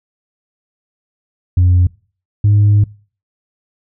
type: tone pair in turn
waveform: sine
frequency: 89.7 / 103.35 Hz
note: F2 / G#2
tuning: +47 / -8 cents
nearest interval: major second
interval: 245 cents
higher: second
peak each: -5 dBFS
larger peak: neither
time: 1.57-1.87 / 2.44-2.84 s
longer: second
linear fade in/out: 5 ms
effects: noise-tail reverb RT60 0.4 s tail -24 dB re dry + tanh soft clip ceiling -5 dBFS